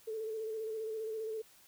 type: tone with vibrato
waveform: sine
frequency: 440 Hz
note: A4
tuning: in tune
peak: -36 dBFS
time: 0.07-1.42 s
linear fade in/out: 10 ms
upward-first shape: square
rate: 15 Hz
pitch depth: 28 cents each way
effects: white hiss -62 dBFS RMS until 1.67 s